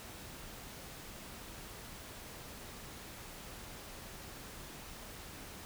silence, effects pink hiss -49 dBFS RMS until 5.65 s

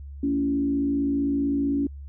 sine tone with frequency modulation, 280.9 Hz, C#4, 23 cents sharp, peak -21 dBFS, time 0.23-1.87 s, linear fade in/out 5 ms, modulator 55.6 Hz, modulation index 0.54, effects added 70 Hz sine -36 dBFS peak until 2.08 s

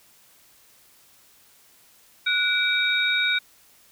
sine tone cluster, 1468 / 2317 / 3747 Hz, F#6 / D7 / A#7, -14 / -24 / +8 cents, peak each -24 dBFS, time 2.26-3.39 s, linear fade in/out 10 ms, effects white hiss -56 dBFS RMS until 3.91 s

